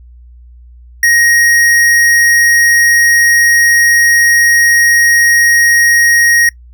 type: tone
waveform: square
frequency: 1878 Hz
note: A#6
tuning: 12 cents sharp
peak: -7 dBFS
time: 1.03-6.49 s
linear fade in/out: 2 ms
effects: noise-tail reverb RT60 0.1 s tail -23 dB re dry + added 60 Hz sine -34 dBFS peak until 6.73 s